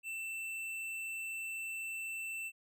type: tone with hard clipping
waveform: sine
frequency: 2672 Hz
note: E7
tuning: 23 cents sharp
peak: -40 dBFS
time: 0.03-2.52 s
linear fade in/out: 50 ms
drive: 10 dB
effects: none